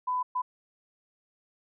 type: tone bursts at uneven times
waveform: sine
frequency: 1001 Hz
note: B5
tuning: 23 cents sharp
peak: -26 dBFS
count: 2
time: 0.07-0.23 / 0.35-0.42 s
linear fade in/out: 10 ms
effects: none